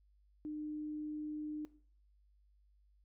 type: tone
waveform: sine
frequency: 302.7 Hz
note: D#4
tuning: 48 cents flat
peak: -39 dBFS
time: 0.45-1.65 s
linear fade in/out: 0 ms
effects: noise-tail reverb RT60 0.5 s tail -18 dB re dry + added 50 Hz sine -66 dBFS peak until 3.04 s